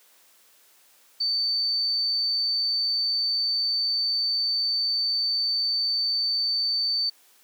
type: tone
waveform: sine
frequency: 4556 Hz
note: C#8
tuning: 47 cents sharp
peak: -22 dBFS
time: 1.2-7.1 s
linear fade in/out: 10 ms
effects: white hiss -58 dBFS RMS until 7.43 s + high-pass 300 Hz 12 dB/octave